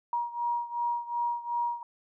sine beating tone pair, 950 / 952.7 Hz, A#5 / A#5, +33 / +37 cents, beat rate 2.7 Hz, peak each -30 / -33 dBFS, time 0.13-1.83 s, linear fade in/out 2 ms, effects none

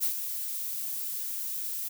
violet noise with ADSR envelope, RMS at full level -26 dBFS, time 0-1.89 s, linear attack 36 ms, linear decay 100 ms, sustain -8 dB, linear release 16 ms, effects none

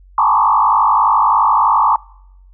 sine tone with frequency modulation, 1016 Hz, B5, 49 cents sharp, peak -9 dBFS, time 0.18-1.96 s, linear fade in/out 2 ms, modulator 51.6 Hz, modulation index 3.4, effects noise-tail reverb RT60 0.8 s tail -25 dB re dry + added 46 Hz sine -41 dBFS peak until 2.53 s

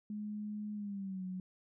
sine tone with pitch glide, 210 to 184.94 Hz, G#3 to F#3, +19 to -1 cents, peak -38 dBFS, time 0.1-1.4 s, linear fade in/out 2 ms, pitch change -220 cents, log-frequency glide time 0.74-1.24 s, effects none

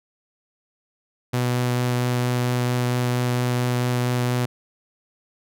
sawtooth tone with vibrato, 123.47 Hz, B2, in tune, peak -16 dBFS, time 1.33-4.46 s, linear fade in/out 10 ms, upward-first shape triangle, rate 4.4 Hz, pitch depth 9 cents each way, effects none

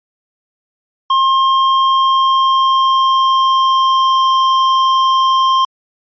square tone with pitch glide, 1065 to 1055.2 Hz, C6 to C6, +30 to +14 cents, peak -10 dBFS, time 1.1-5.65 s, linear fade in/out 5 ms, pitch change -16 cents, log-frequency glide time 1.84-4.31 s, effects resampled to 11025 Hz

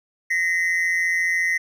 triangle tone pair together, 1864.7 / 2039 Hz, A#6 / C7, 0 / -45 cents, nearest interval major second, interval 155 cents, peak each -20 dBFS, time 0.3-1.58 s, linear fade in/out 10 ms, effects none

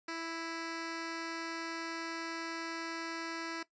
10% pulse tone with notch filter, 330 Hz, E4, 2 cents sharp, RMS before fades -40 dBFS, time 0.08-3.63 s, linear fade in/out 5 ms, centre 780 Hz, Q 1.4, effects noise-tail reverb RT60 0.1 s tail -17 dB re dry + resampled to 16000 Hz

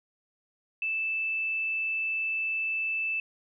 sine tone, 2637 Hz, E7, in tune, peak -27 dBFS, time 0.82-3.2 s, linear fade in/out 2 ms, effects none

